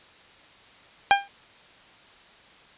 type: tone with exponential decay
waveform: sawtooth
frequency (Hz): 799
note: G5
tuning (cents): +33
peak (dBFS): -7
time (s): 1.11-1.28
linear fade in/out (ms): 0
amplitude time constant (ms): 36
effects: white hiss -52 dBFS RMS until 2.77 s + resampled to 8000 Hz